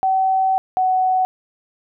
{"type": "tone pair in turn", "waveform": "sine", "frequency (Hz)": [762, 746.3], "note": ["G5", "F#5"], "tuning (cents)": [-49, 15], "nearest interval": "unison", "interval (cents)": 36, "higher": "first", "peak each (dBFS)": -14, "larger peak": "neither", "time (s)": [[0.03, 0.58], [0.77, 1.25]], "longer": "first", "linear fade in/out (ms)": 0, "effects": []}